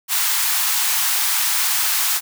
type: high-pass noise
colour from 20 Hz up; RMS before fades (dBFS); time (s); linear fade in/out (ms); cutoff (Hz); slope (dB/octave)
white; -19; 0.08-2.21; 50; 780; 48
effects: none